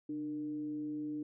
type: tone with frequency modulation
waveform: sine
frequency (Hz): 300.2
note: D4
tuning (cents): +38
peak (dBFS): -36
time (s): 0.09-1.23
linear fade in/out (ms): 5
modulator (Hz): 163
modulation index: 0.26
effects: none